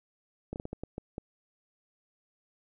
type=slowing click train; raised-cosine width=2 ms; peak=-23 dBFS; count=8; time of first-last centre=0.53-1.181 s; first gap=29 ms; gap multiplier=1.38; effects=none